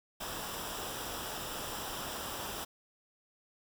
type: noise with comb filter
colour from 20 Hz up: pink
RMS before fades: -40 dBFS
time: 0.2-2.65 s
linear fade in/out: 10 ms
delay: 0.46 ms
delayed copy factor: -0.6
effects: none